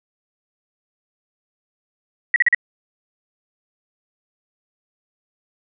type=tone bursts; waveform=sine; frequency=1921 Hz; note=B6; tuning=48 cents flat; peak=-10 dBFS; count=4; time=2.34-2.547 s; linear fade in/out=2 ms; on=21 ms; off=41 ms; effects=none